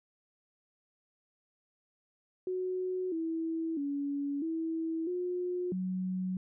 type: tone with pitch steps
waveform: sine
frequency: 368.8 / 326 / 283.3 / 325.2 / 358.7 / 185.3 Hz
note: F#4 / E4 / C#4 / E4 / F4 / F#3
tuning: -6 / -19 / +38 / -23 / +46 / +3 cents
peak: -31 dBFS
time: 2.47-6.37 s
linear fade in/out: 2 ms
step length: 650 ms
effects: none